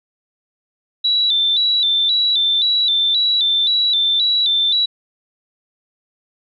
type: tone with vibrato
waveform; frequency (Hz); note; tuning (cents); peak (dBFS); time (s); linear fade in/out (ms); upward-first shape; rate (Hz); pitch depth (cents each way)
sine; 3729; A#7; 0; -13; 1.04-4.86; 10; square; 1.9; 83
effects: none